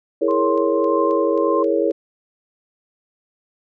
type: chord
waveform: sine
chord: A# half-diminished seventh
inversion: second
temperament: equal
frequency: 329.6 / 415.3 / 466.2 / 554.4 Hz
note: E4 / G#4 / A#4 / C#5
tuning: 0 / 0 / 0 / 0 cents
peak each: -21 dBFS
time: 0.21-1.92 s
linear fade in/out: 10 ms
type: tone with tremolo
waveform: sine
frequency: 1051 Hz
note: C6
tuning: 7 cents sharp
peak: -20 dBFS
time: 0.28-1.63 s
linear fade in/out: 5 ms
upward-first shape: triangle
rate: 1.7 Hz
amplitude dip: 65%
type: click train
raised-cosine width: 0.2 ms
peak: -28 dBFS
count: 7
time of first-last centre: 0.31-1.91 s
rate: 3.75 Hz
effects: none